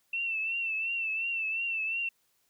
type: tone with vibrato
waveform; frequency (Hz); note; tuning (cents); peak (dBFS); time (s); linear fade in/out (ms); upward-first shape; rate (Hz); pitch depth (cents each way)
sine; 2681; E7; +29; -29; 0.13-2.09; 5; triangle; 2.8; 65
effects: white hiss -72 dBFS RMS until 2.49 s